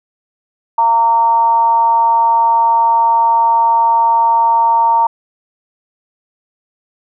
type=tone with frequency modulation; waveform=sine; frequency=920 Hz; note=A#5; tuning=23 cents flat; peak=-8 dBFS; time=0.78-5.07 s; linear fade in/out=5 ms; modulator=233 Hz; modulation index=0.35; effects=none